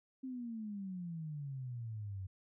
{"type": "exponential sweep", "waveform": "sine", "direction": "down", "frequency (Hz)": [265.9, 92.5], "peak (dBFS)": -40, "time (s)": [0.23, 2.27], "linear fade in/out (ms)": 10, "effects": []}